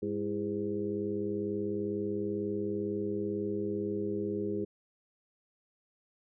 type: harmonic tone with a mistuned harmonic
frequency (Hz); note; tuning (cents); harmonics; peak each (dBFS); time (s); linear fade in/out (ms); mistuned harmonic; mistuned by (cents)
102.1; G#2; -29; 1 / 2 / 3 / 4 / 5; -43 / -37 / -36 / -34 / -45; 0.02-4.65; 10; 3; +120
effects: none